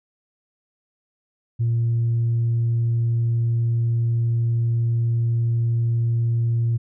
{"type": "tone", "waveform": "sine", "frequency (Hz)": 116.54, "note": "A#2", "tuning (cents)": 0, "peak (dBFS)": -16, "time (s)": [1.59, 6.78], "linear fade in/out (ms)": 20, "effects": ["tanh soft clip ceiling -15 dBFS"]}